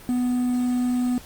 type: tone with quantisation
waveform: triangle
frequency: 247.8 Hz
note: B3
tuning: 6 cents sharp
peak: -18 dBFS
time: 0.09-1.18 s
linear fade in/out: 0 ms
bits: 7
effects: pink hiss -45 dBFS RMS until 1.25 s + Opus 32 kbps